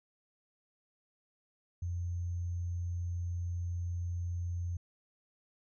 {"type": "tone with sample-and-hold", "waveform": "sine", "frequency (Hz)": 87.31, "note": "F2", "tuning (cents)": 0, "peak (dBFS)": -33, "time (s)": [1.82, 4.77], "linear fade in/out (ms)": 5, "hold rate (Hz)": 6300, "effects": ["resampled to 22050 Hz"]}